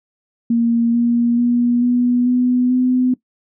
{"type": "tone with pitch steps", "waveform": "sine", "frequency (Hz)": [233.2, 237, 240.9, 244.8, 248.8, 252.8], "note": ["A#3", "A#3", "B3", "B3", "B3", "B3"], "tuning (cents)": [1, 29, -43, -15, 13, 41], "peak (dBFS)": -12, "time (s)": [0.5, 3.14], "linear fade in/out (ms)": 5, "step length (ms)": 440, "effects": ["noise-tail reverb RT60 0.1 s tail -19 dB re dry"]}